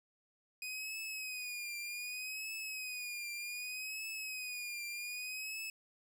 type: tone with vibrato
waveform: sawtooth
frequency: 2489 Hz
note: D#7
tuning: in tune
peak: -37 dBFS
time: 0.62-5.7 s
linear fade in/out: 2 ms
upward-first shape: triangle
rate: 0.65 Hz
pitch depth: 85 cents each way
effects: none